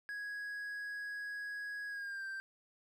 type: tone with pitch glide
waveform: triangle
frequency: 1661.2 to 1570.7 Hz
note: G#6 to G6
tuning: 0 to +3 cents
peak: -38 dBFS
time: 0.09-2.4 s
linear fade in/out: 0 ms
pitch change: -97 cents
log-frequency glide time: 1.88-2.25 s
effects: none